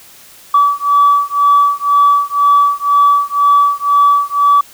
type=beating tone pair; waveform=sine; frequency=1147 / 1149 Hz; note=D6 / D6; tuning=-41 / -38 cents; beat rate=2 Hz; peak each=-10 dBFS; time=0.54-4.61 s; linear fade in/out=5 ms; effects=tanh soft clip ceiling -1 dBFS + white hiss -40 dBFS RMS until 4.73 s